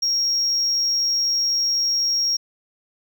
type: tone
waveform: sine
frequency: 5588 Hz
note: F8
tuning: in tune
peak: -16 dBFS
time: 0.02-2.37 s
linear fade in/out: 10 ms
effects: tanh soft clip ceiling -16 dBFS + 9-bit